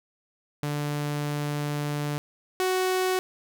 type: tone pair in turn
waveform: sawtooth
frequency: 146.83 / 371.4 Hz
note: D3 / F#4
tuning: 0 / +7 cents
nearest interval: octave + major third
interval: 1607 cents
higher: second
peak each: -23 / -19 dBFS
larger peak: second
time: 0.63-2.18 / 2.6-3.19 s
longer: first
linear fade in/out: 0 ms
effects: none